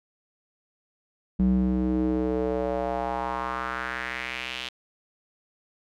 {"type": "tone with band-pass filter sweep", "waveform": "square", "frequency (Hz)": 62.8, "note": "B1", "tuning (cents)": 30, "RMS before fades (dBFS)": -27, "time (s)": [1.39, 4.69], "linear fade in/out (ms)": 5, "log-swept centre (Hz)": [180, 3200], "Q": 2.9, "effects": []}